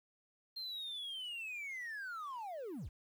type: linear sweep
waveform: triangle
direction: down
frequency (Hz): 4204 to 36.71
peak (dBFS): -39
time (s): 0.56-2.89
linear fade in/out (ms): 10
effects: tanh soft clip ceiling -35 dBFS + 11-bit